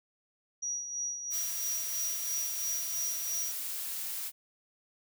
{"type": "tone with tremolo", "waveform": "sine", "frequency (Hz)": 5780, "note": "F#8", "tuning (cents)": -41, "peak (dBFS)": -31, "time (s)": [0.62, 3.52], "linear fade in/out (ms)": 10, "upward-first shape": "sine", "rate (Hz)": 3, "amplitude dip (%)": 55}
{"type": "noise", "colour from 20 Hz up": "blue", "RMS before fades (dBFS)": -37, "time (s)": [1.3, 4.32], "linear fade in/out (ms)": 50}
{"effects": []}